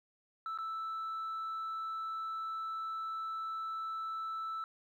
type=tone with dropouts; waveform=sine; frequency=1318.5 Hz; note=E6; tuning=in tune; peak=-34 dBFS; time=0.46-4.64 s; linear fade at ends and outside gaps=1 ms; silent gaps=0.576-0.586 s; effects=tanh soft clip ceiling -35 dBFS + 12-bit